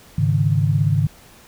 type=chord; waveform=sine; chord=Ab suspended fourth; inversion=none; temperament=just; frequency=103.83 / 138.43 / 155.74 Hz; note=Ab2 / Db3 / Eb3; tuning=0 / -2 / +2 cents; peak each=-19 dBFS; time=0.18-1.07 s; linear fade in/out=5 ms; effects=pink hiss -47 dBFS RMS until 1.47 s